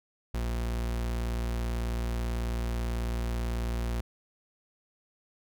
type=tone; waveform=40% pulse; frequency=58.27 Hz; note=A#1; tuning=in tune; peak=-28 dBFS; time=0.34-4.01 s; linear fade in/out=5 ms; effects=none